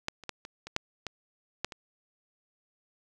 clicks, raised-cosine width 0.2 ms, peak -13 / -29 / -17 / -25 / -24 / -10 / -18 / -12 / -24 dBFS, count 9, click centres 0.084 / 0.237 / 0.293 / 0.451 / 0.67 / 0.764 / 1.067 / 1.646 / 1.722 s, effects none

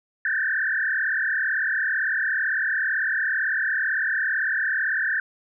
sine tone with frequency modulation, 1661.2 Hz, G#6, in tune, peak -21 dBFS, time 0.25-5.2 s, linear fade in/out 2 ms, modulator 37.9 Hz, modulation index 4.1, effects none

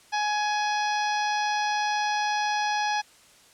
harmonic tone with a mistuned harmonic, 838 Hz, G#5, 15 cents sharp, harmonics 1 / 2 / 3 / 4 / 5 / 6 / 7, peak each -25 / -31 / -35 / -38 / -40 / -37 / -39 dBFS, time 0.12-3.02 s, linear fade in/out 20 ms, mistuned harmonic 7, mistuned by -28 cents, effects white hiss -55 dBFS RMS until 3.53 s + low-pass 9000 Hz 12 dB/octave

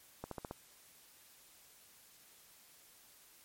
accelerating click train, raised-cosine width 1 ms, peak -27 dBFS, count 5, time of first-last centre 0.24-0.511 s, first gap 73 ms, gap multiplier 0.95, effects white hiss -62 dBFS RMS until 3.44 s + MP3 64 kbps

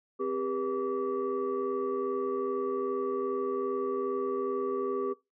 sine tone cluster, 261.4 / 398 / 480.5 / 1152 Hz, C4 / G4 / B4 / D6, -1 / +26 / -48 / -34 cents, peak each -37 / -30 / -36 / -36 dBFS, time 0.19-5.14 s, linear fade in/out 20 ms, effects noise-tail reverb RT60 0.2 s tail -20 dB re dry + tanh soft clip ceiling -21 dBFS

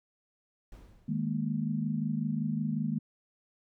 brown noise with exponential decay, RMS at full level -47 dBFS, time 0.72-1.6 s, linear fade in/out 2 ms, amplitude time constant 190 ms
sine chord, D# suspended fourth, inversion none, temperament equal, 155.56 / 207.7 / 233.1 Hz, D#3 / G#3 / A#3, 0 / 0 / 0 cents, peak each -33 dBFS, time 1.08-2.99 s, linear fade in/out 10 ms
effects none

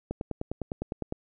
click train, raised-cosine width 2 ms, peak -18 dBFS, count 11, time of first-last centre 0.11-1.124 s, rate 9.86 Hz, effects none

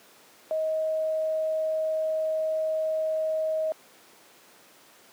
sine tone, 631 Hz, D#5, 24 cents sharp, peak -24 dBFS, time 0.51-3.72 s, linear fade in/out 0 ms, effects pink hiss -54 dBFS RMS until 5.12 s + high-pass 300 Hz 12 dB/octave

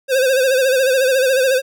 square tone with vibrato, 523.3 Hz, C5, in tune, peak -13 dBFS, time 0.08-1.62 s, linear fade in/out 50 ms, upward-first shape sine, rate 14 Hz, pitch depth 72 cents each way, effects none

